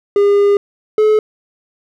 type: tone pair in turn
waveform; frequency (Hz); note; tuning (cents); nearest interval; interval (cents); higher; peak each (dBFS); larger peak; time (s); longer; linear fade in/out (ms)
triangle; 405 / 429.1; G#4 / A4; -43 / -43; minor second; 100; second; -6; neither; 0.16-0.57 / 0.98-1.19; first; 2
effects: none